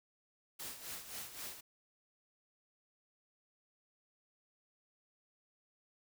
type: noise with tremolo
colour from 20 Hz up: white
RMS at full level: -44 dBFS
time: 0.59-1.61 s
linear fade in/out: 10 ms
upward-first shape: sine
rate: 3.8 Hz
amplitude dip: 65%
effects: none